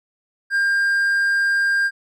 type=tone; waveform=triangle; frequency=1601 Hz; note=G6; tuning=36 cents sharp; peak=-14 dBFS; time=0.5-1.91 s; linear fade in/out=50 ms; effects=none